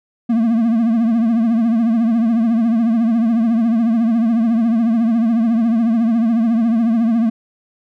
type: tone with vibrato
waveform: triangle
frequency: 228.6 Hz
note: A#3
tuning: 34 cents flat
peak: -10 dBFS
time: 0.29-7.3 s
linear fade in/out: 10 ms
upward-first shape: triangle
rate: 14 Hz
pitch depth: 100 cents each way
effects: none